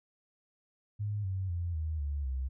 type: tone with pitch steps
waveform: sine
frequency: 103.9 / 94.73 / 86.37 / 78.74 / 71.79 / 65.45 Hz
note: G#2 / F#2 / F2 / D#2 / D2 / C2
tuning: +1 / +41 / -19 / +21 / -39 / +1 cents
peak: -31 dBFS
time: 0.99-2.49 s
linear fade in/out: 20 ms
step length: 250 ms
effects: none